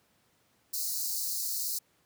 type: high-pass noise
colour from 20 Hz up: white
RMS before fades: -33 dBFS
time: 0.73-1.79 s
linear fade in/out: 10 ms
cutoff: 4100 Hz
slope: 96 dB/octave
effects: pink hiss -69 dBFS RMS until 2.05 s + high-pass 100 Hz 12 dB/octave